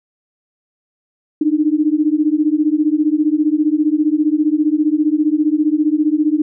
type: beating tone pair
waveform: sine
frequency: 297.1 / 312.1 Hz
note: D4 / D#4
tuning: +20 / +5 cents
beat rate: 15 Hz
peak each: -15 dBFS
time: 1.41-6.42 s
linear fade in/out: 5 ms
effects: none